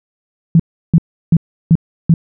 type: tone bursts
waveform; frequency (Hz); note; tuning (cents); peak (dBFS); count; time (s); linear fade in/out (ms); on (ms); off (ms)
sine; 164.81; E3; 0; -4; 5; 0.55-2.14; 2; 46; 340
effects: none

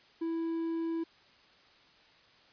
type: tone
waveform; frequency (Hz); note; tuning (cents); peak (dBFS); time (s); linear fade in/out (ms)
triangle; 329.6; E4; 0; -29; 0.21-1.04; 10
effects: white hiss -61 dBFS RMS until 2.52 s + resampled to 11025 Hz

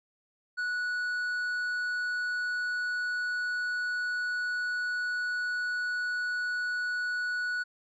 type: tone with tanh clipping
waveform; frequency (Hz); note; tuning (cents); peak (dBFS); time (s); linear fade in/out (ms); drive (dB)
sine; 1471; F#6; -11; -30; 0.57-7.64; 20; 6
effects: none

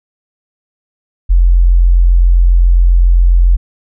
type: tone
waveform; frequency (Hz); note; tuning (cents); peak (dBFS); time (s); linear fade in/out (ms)
sine; 43.71; F1; +2; -4; 1.29-3.57; 20
effects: none

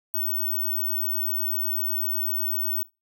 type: tone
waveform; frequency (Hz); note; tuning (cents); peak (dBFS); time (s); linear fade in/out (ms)
sine; 15804; B9; 0; -22; 0.14-2.83; 0
effects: noise-tail reverb RT60 0.2 s tail -21 dB re dry + tanh soft clip ceiling -20 dBFS

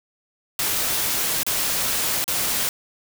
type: noise with dropouts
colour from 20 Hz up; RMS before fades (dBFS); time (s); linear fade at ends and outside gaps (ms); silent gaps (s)
white; -23; 0.59-2.69; 1; 1.432-1.465 / 2.242-2.279
effects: none

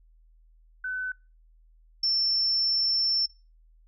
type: tone pair in turn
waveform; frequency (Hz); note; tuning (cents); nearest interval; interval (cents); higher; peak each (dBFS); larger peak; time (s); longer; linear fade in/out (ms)
sine; 1510 / 5381; F#6 / E8; +35 / +35; octave + minor seventh; 2200; second; -29 / -22; second; 0.84-1.12 / 2.03-3.26; second; 5
effects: noise-tail reverb RT60 0.3 s tail -23 dB re dry + added 40 Hz sine -55 dBFS peak until 3.87 s

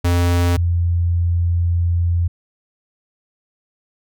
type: tone pair in turn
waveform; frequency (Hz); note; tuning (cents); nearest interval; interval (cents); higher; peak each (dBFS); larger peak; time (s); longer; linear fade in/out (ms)
square / sine; 87.31 / 86.11; F2 / F2; 0 / -24; unison; 24; first; -14; neither; 0.04-0.57 / 0.57-2.28; second; 10
effects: none

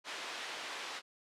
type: band-pass noise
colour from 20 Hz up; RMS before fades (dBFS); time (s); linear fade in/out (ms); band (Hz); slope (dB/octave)
white; -43; 0.04-1.02; 50; 420 to 3400; 12
effects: low-pass 10000 Hz 12 dB/octave

